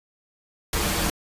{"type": "noise with comb filter", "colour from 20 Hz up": "pink", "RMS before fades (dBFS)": -24, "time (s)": [0.73, 1.1], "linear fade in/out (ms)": 2, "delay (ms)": 7.8, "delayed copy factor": -0.9, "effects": ["resampled to 32000 Hz"]}